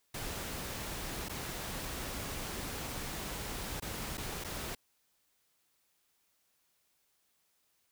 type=noise with dropouts; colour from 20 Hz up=pink; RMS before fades=-40 dBFS; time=0.14-4.75 s; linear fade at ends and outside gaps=5 ms; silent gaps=1.286-1.294 / 3.8-3.821 / 4.173-4.178 / 4.44-4.445 s; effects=white hiss -75 dBFS RMS until 7.91 s

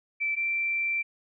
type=tone pair in turn; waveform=sine; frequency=2327 / 2347 Hz; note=D7 / D7; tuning=-17 / -2 cents; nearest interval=unison; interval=15 cents; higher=second; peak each=-25 dBFS; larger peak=neither; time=0.2-0.36 / 0.36-1.03 s; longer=second; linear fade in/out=20 ms; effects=none

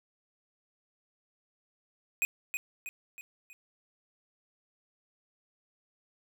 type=tone with echo; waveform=square; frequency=2497 Hz; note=D#7; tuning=6 cents sharp; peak=-26 dBFS; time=2.22-2.25 s; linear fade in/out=0 ms; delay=320 ms; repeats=4; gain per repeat=-6 dB; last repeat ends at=3.53 s; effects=none

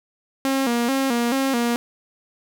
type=tone with vibrato; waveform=sawtooth; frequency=252.8 Hz; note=B3; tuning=41 cents sharp; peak=-15 dBFS; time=0.45-1.76 s; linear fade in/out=0 ms; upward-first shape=square; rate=2.3 Hz; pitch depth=110 cents each way; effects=none

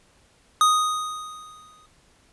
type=tone with exponential decay; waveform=square; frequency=1244.5 Hz; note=D#6; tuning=in tune; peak=-14 dBFS; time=0.61-1.86 s; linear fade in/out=1 ms; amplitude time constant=270 ms; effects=pink hiss -59 dBFS RMS until 2.32 s + resampled to 24000 Hz

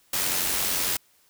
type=noise with amplitude modulation; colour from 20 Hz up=white; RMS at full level=-24 dBFS; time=0.13-0.97 s; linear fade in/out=5 ms; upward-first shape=sine; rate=91 Hz; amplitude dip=40%; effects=white hiss -62 dBFS RMS until 1.29 s

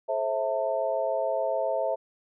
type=tone cluster; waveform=sine; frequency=430.3 / 530 / 657 / 898 Hz; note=A4 / C5 / E5 / A5; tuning=-39 / +22 / -6 / +35 cents; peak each=-36 / -29 / -27 / -35 dBFS; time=0.08-1.96 s; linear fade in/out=20 ms; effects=none

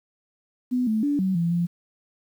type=tone with pitch steps; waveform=sine; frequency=249.9 / 217.9 / 288.5 / 189.1 / 169.4 / 172.5 Hz; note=B3 / A3 / D4 / F#3 / E3 / F3; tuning=+21 / -17 / -31 / +38 / +48 / -21 cents; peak=-20 dBFS; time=0.71-1.67 s; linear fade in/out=20 ms; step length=160 ms; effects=9-bit

